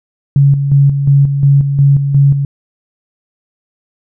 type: tone with tremolo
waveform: sine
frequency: 140 Hz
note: C#3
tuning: 18 cents sharp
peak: -4 dBFS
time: 0.36-2.45 s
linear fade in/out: 2 ms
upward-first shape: square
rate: 2.8 Hz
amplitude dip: 55%
effects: none